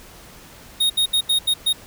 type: tone bursts at uneven times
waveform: square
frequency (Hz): 3729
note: A#7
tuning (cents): 0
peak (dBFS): -16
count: 6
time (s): 0.8-0.9 / 0.97-1.06 / 1.13-1.21 / 1.29-1.39 / 1.47-1.54 / 1.66-1.73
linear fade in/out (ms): 10
effects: pink hiss -44 dBFS RMS until 1.86 s